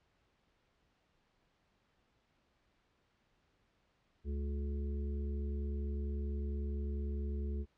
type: harmonic tone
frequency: 71.1 Hz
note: C#2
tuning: 45 cents sharp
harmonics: 1 / 3 / 5 / 6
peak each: -35 / -45 / -49 / -51 dBFS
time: 4.24-7.66 s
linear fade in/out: 50 ms
effects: pink hiss -75 dBFS RMS until 7.77 s + low-pass 4000 Hz 12 dB/octave